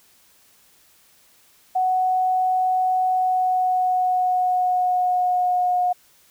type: tone with pitch glide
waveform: sine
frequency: 742 to 721.7 Hz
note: F#5 to F#5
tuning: +5 to -43 cents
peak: -17 dBFS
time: 1.75-5.93 s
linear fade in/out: 10 ms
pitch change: -48 cents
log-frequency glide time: 3.09-5.82 s
effects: white hiss -56 dBFS RMS until 6.3 s